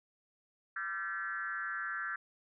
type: tone with frequency modulation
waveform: sine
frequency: 1545 Hz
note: G6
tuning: 26 cents flat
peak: -35 dBFS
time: 0.76-2.16 s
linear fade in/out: 5 ms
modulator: 182 Hz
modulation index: 1.4
effects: none